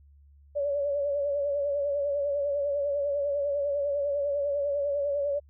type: tone with vibrato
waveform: sine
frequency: 570 Hz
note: C#5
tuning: 48 cents sharp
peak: -25 dBFS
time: 0.55-5.4 s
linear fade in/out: 20 ms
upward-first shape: sine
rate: 10 Hz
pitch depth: 42 cents each way
effects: added 71 Hz sine -53 dBFS peak until 5.49 s